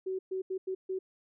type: tone bursts at uneven times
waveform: sine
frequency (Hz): 377.1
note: F#4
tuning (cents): +33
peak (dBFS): -31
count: 5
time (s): 0.06-0.19 / 0.31-0.42 / 0.5-0.58 / 0.67-0.75 / 0.89-0.99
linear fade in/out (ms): 10
effects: none